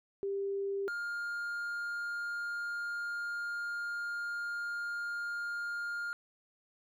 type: tone pair in turn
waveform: sine / triangle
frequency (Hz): 395.7 / 1410.1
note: G4 / F6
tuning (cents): +16 / +16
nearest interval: octave + minor seventh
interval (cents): 2200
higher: second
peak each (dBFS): -32 / -33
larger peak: first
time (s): 0.23-0.88 / 0.88-6.13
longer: second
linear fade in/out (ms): 0
effects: none